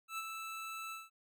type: tone with ADSR envelope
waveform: 25% pulse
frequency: 1318.5 Hz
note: E6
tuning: in tune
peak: -33 dBFS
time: 0.08-1.1 s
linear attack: 100 ms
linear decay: 37 ms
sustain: -5 dB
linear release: 180 ms
effects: none